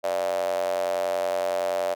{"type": "tone with high-pass filter", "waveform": "square", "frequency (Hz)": 45.35, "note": "F#1", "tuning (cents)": -34, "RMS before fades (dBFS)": -26, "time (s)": [0.03, 1.95], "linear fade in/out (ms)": 20, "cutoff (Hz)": 610, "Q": 9.8, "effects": []}